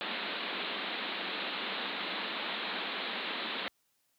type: band-pass noise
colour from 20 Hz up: white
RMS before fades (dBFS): -37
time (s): 0.01-3.68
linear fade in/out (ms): 0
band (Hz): 180 to 4100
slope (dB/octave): 96
effects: white hiss -75 dBFS RMS until 4.18 s + high-pass 60 Hz 12 dB/octave